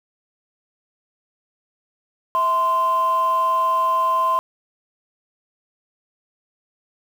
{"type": "tone pair together", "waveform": "sine", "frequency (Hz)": [653, 1038.2], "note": ["E5", "C6"], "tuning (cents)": [-17, -14], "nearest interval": "minor sixth", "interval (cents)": 803, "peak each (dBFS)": [-25, -15], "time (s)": [2.35, 4.39], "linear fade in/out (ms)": 0, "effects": ["tanh soft clip ceiling -12 dBFS", "7-bit"]}